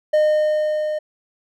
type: tone with level ramp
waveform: triangle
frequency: 611 Hz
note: D#5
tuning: 32 cents flat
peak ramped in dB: -10 to -19 dBFS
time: 0.13-0.99 s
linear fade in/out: 10 ms
effects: none